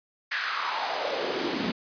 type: noise with high-pass filter sweep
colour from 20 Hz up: pink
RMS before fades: -29 dBFS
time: 0.31-1.72 s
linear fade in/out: 10 ms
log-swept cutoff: 1800 to 210 Hz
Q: 3.7
effects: resampled to 11025 Hz